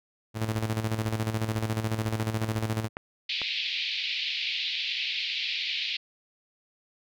sawtooth tone with tremolo, 110 Hz, A2, in tune, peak -21 dBFS, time 0.34-2.89 s, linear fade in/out 50 ms, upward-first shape square, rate 14 Hz, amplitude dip 60%
clicks, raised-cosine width 0.5 ms, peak -20 dBFS, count 4, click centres 2.201 / 2.438 / 2.969 / 3.417 s
pink band-pass noise, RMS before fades -31 dBFS, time 3.29-5.97 s, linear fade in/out 5 ms, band 2300 to 4400 Hz, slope 48 dB/octave
effects none

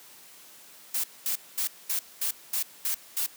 blue noise bursts, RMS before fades -28 dBFS, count 8, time 0.94-3.264 s, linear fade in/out 5 ms, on 98 ms, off 220 ms, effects white hiss -51 dBFS RMS until 3.36 s + high-pass 150 Hz 12 dB/octave

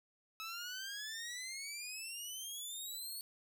15% pulse exponential sweep, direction up, 1292 to 4435 Hz, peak -36 dBFS, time 0.4-3.21 s, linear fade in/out 0 ms, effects none

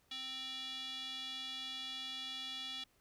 square tone with band-pass filter, 261.6 Hz, C4, in tune, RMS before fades -44 dBFS, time 0.11-2.84 s, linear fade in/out 5 ms, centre 3500 Hz, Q 5.9, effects pink hiss -73 dBFS RMS until 3 s

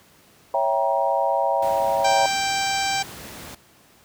sine chord, C# diminished seventh, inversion none, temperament equal with one note detuned, 554.4 / 659.3 / 784 / 944.8 Hz, C#5 / E5 / G5 / Bb5, 0 / 0 / 0 / +23 cents, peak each -24 dBFS, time 0.54-2.26 s, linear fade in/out 2 ms
pink noise, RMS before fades -38 dBFS, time 1.62-3.55 s, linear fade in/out 5 ms
harmonic tone, 784 Hz, G5, in tune, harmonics 1 / 2 / 3 / 4 / 5 / 6 / 7 / 8 / 9 / 10, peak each -24 / -30 / -29 / -33 / -33 / -33 / -33 / -35 / -39 / -34 dBFS, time 2.04-3.03 s, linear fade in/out 10 ms
effects pink hiss -54 dBFS RMS until 4.04 s + high-pass 80 Hz 12 dB/octave

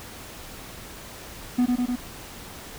triangle tone with echo, 246.9 Hz, B3, in tune, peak -15 dBFS, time 1.58-1.66 s, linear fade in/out 10 ms, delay 100 ms, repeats 3, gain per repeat -2 dB, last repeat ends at 1.96 s, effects pink hiss -41 dBFS RMS until 2.78 s

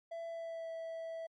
triangle tone with pitch glide, 667 to 655.9 Hz, E5 to E5, +20 to -9 cents, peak -38 dBFS, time 0.11-1.27 s, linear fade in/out 10 ms, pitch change -29 cents, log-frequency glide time 0.27-0.7 s, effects MP3 48 kbps

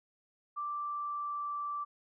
sine tone with pitch glide, 1174.7 to 1167.3 Hz, D6 to D6, 0 to -11 cents, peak -34 dBFS, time 0.56-1.85 s, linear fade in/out 20 ms, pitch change -11 cents, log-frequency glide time 0.67-1.55 s, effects none

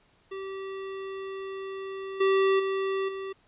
square tone with level steps, 387 Hz, G4, 22 cents flat, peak -35 / -21 / -27 / -34 dBFS, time 0.31-3.33 s, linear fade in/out 10 ms, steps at 2.2 / 2.59 / 3.08 s, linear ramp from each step 10 ms, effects pink hiss -64 dBFS RMS until 3.47 s + resampled to 8000 Hz

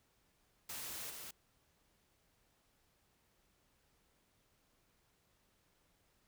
white noise with level steps, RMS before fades -45 / -49 dBFS, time 0.69-1.31 s, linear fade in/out 5 ms, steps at 1.1 s, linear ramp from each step 2 ms, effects pink hiss -75 dBFS RMS until 6.27 s

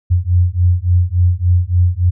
sine beating tone pair, 87.31 / 90.81 Hz, F2 / F#2, 0 / -32 cents, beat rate 3.5 Hz, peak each -13 dBFS, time 0.1-2.11 s, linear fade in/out 20 ms, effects none

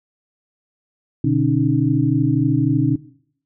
sine tone cluster, 123.1 / 146.8 / 273.6 / 306.4 Hz, B2 / D3 / C#4 / D#4, -5 / 0 / -23 / -27 cents, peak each -20 dBFS, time 1.24-2.96 s, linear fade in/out 5 ms, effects noise-tail reverb RT60 0.6 s tail -18 dB re dry

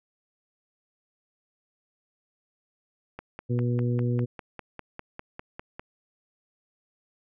click train, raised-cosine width 0.5 ms, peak -22 dBFS, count 14, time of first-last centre 3.19-5.795 s, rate 4.99 Hz
harmonic tone, 121.3 Hz, B2, 31 cents flat, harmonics 1 / 2 / 3 / 4, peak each -24 / -30 / -34 / -36 dBFS, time 3.49-4.26 s, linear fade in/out 20 ms
effects none

